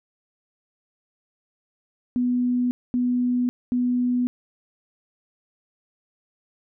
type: tone bursts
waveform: sine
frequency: 246.9 Hz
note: B3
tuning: in tune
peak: -19 dBFS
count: 3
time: 2.16-4.27 s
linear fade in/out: 0 ms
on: 550 ms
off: 230 ms
effects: none